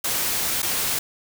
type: noise with dropouts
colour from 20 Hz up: white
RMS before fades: -24 dBFS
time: 0.04-0.99 s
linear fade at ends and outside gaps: 5 ms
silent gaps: 0.621-0.627 s
effects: none